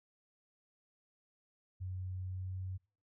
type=tone with pitch glide; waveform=sine; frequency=92.5 to 93.36 Hz; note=F#2 to F#2; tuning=0 to +16 cents; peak=-38 dBFS; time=1.8-2.78 s; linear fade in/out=20 ms; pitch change=+16 cents; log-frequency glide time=2.22-2.59 s; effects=noise-tail reverb RT60 0.4 s tail -25 dB re dry